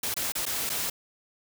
white noise with dropouts, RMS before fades -30 dBFS, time 0.03-0.9 s, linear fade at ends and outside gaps 5 ms, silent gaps 0.142-0.165 / 0.321-0.352 / 0.455-0.463 / 0.694-0.699 s, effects none

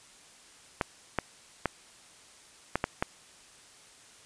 clicks, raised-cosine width 0.5 ms, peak -11 dBFS, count 6, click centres 0.812 / 1.187 / 1.657 / 2.756 / 2.841 / 3.025 s, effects white hiss -55 dBFS RMS until 4.25 s + resampled to 22050 Hz

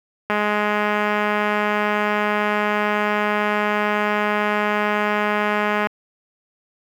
click train, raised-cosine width 0.5 ms, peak -6 dBFS, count 1165, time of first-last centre 0.3-5.869 s, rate 209 Hz, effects high-pass 80 Hz 12 dB/octave + 7-bit

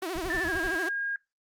sawtooth tone with vibrato, 349.2 Hz, F4, in tune, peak -27 dBFS, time 0.02-0.89 s, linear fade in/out 5 ms, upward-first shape sine, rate 13 Hz, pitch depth 170 cents each way
brown noise with tremolo, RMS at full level -36 dBFS, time 0.14-0.76 s, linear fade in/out 20 ms, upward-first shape sine, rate 10 Hz, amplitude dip 100%
sine tone with pitch glide, 1772 to 1624.9 Hz, A6 to G#6, +12 to -38 cents, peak -28 dBFS, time 0.3-1.16 s, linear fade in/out 2 ms, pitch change -150 cents, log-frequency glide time 0.42-0.51 s
effects noise-tail reverb RT60 0.2 s tail -22 dB re dry + Opus 32 kbps

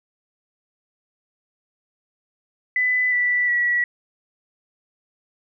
sine tone with pitch steps, 2000 / 1967.9 / 1936.3 Hz, B6 / B6 / B6, +21 / -7 / -35 cents, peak -17 dBFS, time 2.76-3.84 s, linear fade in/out 2 ms, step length 360 ms, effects none

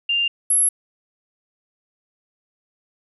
sine tone pair in turn, 2794 / 11176 Hz, F7 / F9, 0 / 0 cents, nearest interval 2 octaves, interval 2400 cents, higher second, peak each -17 / -14 dBFS, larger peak second, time 0.09-0.28 / 0.5-0.69 s, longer neither, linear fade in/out 5 ms, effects none

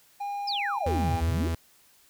triangle tone with pitch glide, 810 to 804.9 Hz, G#5 to G5, -43 to +46 cents, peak -28 dBFS, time 0.2-1.21 s, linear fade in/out 10 ms, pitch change -11 cents, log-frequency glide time 0.67-0.86 s
sine exponential two-way sweep, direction down then up, 5420 to 64.2 to 383.8 Hz, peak -28 dBFS, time 0.47-1.48 s, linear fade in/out 10 ms, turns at 1.23 s
45% pulse tone, 82.41 Hz, E2, in tune, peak -26 dBFS, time 0.86-1.55 s, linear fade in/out 5 ms
effects white hiss -60 dBFS RMS until 2.09 s

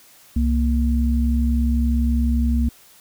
sine tone pair together, 65.8 / 234.1 Hz, C2 / A#3, +10 / +8 cents, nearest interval octave + minor seventh, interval 2198 cents, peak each -17 / -21 dBFS, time 0.36-2.69 s, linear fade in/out 5 ms, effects white hiss -50 dBFS RMS until 3 s

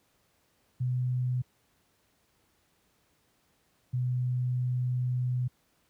sine tone pair in turn, 125.7 / 125.2 Hz, B2 / B2, +31 / +24 cents, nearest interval unison, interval 7 cents, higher first, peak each -26 dBFS, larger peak neither, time 0.8-1.42 / 3.93-5.48 s, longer second, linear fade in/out 10 ms, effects pink hiss -70 dBFS RMS until 5.89 s + high-pass 60 Hz 12 dB/octave

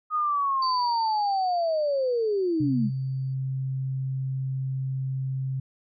sine linear sweep, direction down, 1250 to 193.2 Hz, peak -22 dBFS, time 0.1-2.91 s, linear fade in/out 50 ms
sine tone with exponential decay, 4584 Hz, D8, 43 cents flat, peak -29 dBFS, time 0.62-3.34 s, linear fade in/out 5 ms, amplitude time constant 590 ms
sine tone, 132.7 Hz, C3, 25 cents sharp, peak -26 dBFS, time 2.6-5.6 s, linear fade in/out 5 ms
effects none

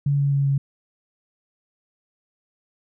sine tone with pitch steps, 142 / 140.86 / 139.72 / 138.6 Hz, C#3 / C#3 / C#3 / C#3, +42 / +28 / +14 / 0 cents, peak -17 dBFS, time 0.06-0.58 s, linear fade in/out 5 ms, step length 130 ms, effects none

